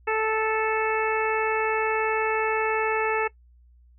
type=harmonic tone; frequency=438.6 Hz; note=A4; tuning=6 cents flat; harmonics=1 / 2 / 3 / 4 / 5 / 6; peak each=-25 / -28 / -30 / -31 / -32 / -33 dBFS; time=0.07-3.28 s; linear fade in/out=10 ms; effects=noise-tail reverb RT60 0.1 s tail -20 dB re dry + added 60 Hz sine -52 dBFS peak until 3.98 s